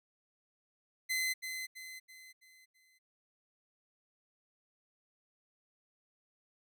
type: tone with echo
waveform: sawtooth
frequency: 2046 Hz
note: C7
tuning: 39 cents flat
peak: -28 dBFS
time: 1.09-1.34 s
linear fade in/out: 20 ms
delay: 330 ms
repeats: 5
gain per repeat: -7 dB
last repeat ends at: 2.99 s
effects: none